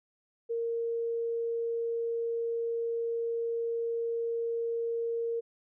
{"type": "tone", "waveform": "sine", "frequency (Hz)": 463.4, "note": "A#4", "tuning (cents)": -10, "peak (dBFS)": -29, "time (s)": [0.49, 5.41], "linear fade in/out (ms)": 20, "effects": []}